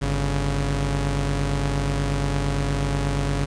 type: tone pair together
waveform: sawtooth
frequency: 49.5 / 140 Hz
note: G1 / C#3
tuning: +18 / +18 cents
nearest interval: octave + tritone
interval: 1800 cents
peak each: -20 dBFS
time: 0.01-3.46 s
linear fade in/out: 20 ms
effects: resampled to 22050 Hz + 9-bit